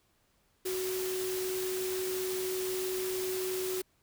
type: tone in noise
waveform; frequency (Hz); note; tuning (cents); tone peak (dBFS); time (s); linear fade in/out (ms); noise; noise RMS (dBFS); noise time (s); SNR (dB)
sine; 372.3; F#4; +11; -32; 0.65-3.82; 10; white; -39; 0.65-3.82; +4
effects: pink hiss -71 dBFS RMS until 4.02 s